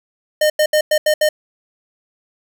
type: tone bursts at uneven times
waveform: square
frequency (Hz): 610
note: D#5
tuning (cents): -34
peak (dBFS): -12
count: 6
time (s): 0.41-0.5 / 0.59-0.66 / 0.73-0.81 / 0.91-0.98 / 1.06-1.14 / 1.21-1.29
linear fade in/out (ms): 5
effects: 8-bit